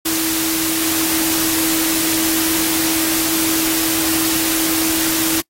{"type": "tone in noise", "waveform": "sine", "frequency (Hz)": 323.2, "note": "E4", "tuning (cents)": -34, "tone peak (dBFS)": -20, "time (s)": [0.05, 5.41], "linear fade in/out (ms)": 10, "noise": "white", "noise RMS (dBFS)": -19, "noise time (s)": [0.05, 5.41], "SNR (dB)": -4, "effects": ["noise-tail reverb RT60 0.1 s tail -24 dB re dry", "AAC 48 kbps"]}